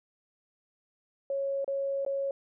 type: tone with dropouts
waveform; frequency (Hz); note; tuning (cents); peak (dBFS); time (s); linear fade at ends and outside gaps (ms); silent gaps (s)
sine; 551; C#5; -11; -28; 1.3-2.31; 2; 1.645-1.678 / 2.05-2.063
effects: none